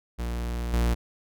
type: tone with level steps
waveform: 45% pulse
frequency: 59 Hz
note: A#1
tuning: 22 cents sharp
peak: -28 / -21 dBFS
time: 0.18-0.95 s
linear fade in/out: 20 ms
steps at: 0.73 s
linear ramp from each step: 5 ms
effects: none